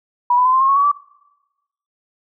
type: tone with pitch steps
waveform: sine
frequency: 973 / 997.5 / 1022.6 / 1048.3 / 1074.6 / 1101.7 / 1129.4 / 1157.8 Hz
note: B5 / B5 / C6 / C6 / C6 / C#6 / C#6 / D6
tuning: -26 / +17 / -40 / +3 / +46 / -11 / +32 / -25 cents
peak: -11 dBFS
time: 0.3-0.916 s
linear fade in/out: 5 ms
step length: 77 ms
effects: noise-tail reverb RT60 1.0 s tail -23 dB re dry